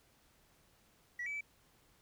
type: tone with pitch steps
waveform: sine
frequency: 1941 / 2296 / 2310 Hz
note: B6 / D7 / D7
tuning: -31 / -40 / -29 cents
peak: -36 dBFS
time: 1.19-1.409 s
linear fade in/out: 5 ms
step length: 73 ms
effects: tanh soft clip ceiling -35 dBFS + pink hiss -69 dBFS RMS until 2.01 s